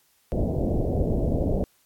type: low-pass noise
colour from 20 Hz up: pink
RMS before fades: -24 dBFS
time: 0.32-1.64 s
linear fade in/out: 0 ms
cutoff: 660 Hz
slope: 48 dB/octave
effects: white hiss -64 dBFS RMS until 1.85 s + AAC 64 kbps